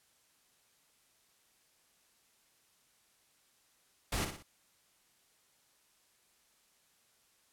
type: noise with echo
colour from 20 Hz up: pink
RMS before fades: -34 dBFS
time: 4.12-4.25 s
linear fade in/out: 5 ms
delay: 59 ms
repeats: 3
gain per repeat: -7 dB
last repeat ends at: 4.427 s
effects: white hiss -70 dBFS RMS until 7.52 s + low-pass 12000 Hz 12 dB/octave